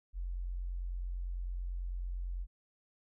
sine tone, 44.51 Hz, F1, 34 cents sharp, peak -35 dBFS, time 0.13-2.47 s, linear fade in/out 50 ms, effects none

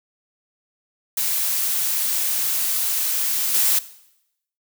blue noise with level steps, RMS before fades -22 / -18 dBFS, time 1.17-3.79 s, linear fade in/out 5 ms, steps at 3.54 s, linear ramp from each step 5 ms, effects noise-tail reverb RT60 0.8 s tail -17 dB re dry

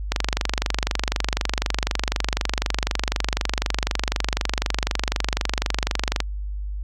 click train, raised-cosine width 0.2 ms, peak -3 dBFS, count 147, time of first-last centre 0.12-6.203 s, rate 24 Hz, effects added 50 Hz sine -26 dBFS peak until 6.83 s

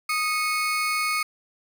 35% pulse tone pair together, 1244.5 / 2195 Hz, D#6 / C#7, 0 / -18 cents, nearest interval minor seventh, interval 982 cents, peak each -24 dBFS, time 0.09-1.23 s, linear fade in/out 5 ms, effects 9-bit

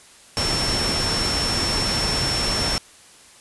sine tone in noise, 5410 Hz, E8, 44 cents sharp, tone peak -23 dBFS, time 0.37-2.78 s, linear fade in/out 0 ms, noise pink, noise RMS -24 dBFS, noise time 0.37-2.78 s, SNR -2 dB, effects white hiss -48 dBFS RMS until 3.4 s + resampled to 24000 Hz

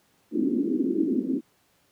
pink band-pass noise, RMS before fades -25 dBFS, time 0.31-1.41 s, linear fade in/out 50 ms, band 230 to 350 Hz, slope 48 dB/octave, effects pink hiss -65 dBFS RMS until 1.91 s + high-pass 100 Hz 12 dB/octave

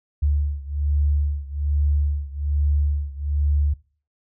sine beating tone pair, 72.3 / 73.5 Hz, D2 / D2, -27 / +2 cents, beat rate 1.2 Hz, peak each -21 / -23 dBFS, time 0.22-3.74 s, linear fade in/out 10 ms, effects noise-tail reverb RT60 0.4 s tail -21 dB re dry

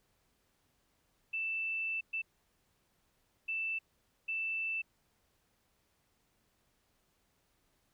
sine tone bursts at uneven times, 2654 Hz, E7, 11 cents sharp, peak -33 dBFS, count 4, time 1.33-2.01 / 2.13-2.22 / 3.48-3.79 / 4.28-4.82 s, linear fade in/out 10 ms, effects pink hiss -75 dBFS RMS until 7.93 s

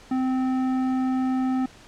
triangle tone with tanh clipping, 259.1 Hz, C4, 17 cents flat, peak -23 dBFS, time 0.11-1.66 s, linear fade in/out 5 ms, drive 16 dB, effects pink hiss -49 dBFS RMS until 1.87 s + low-pass 7000 Hz 12 dB/octave

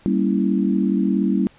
sine chord, G diminished seventh, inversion none, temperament equal, 196 / 233.1 / 277.2 / 329.6 Hz, G3 / Bb3 / Db4 / Fb4, 0 / 0 / 0 / 0 cents, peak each -19 / -23 / -23 / -24 dBFS, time 0.06-1.47 s, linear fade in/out 0 ms, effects pink hiss -52 dBFS RMS until 1.58 s + resampled to 8000 Hz

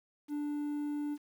triangle tone with quantisation, 293.7 Hz, D4, in tune, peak -31 dBFS, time 0.28-1.18 s, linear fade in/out 50 ms, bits 10, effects none

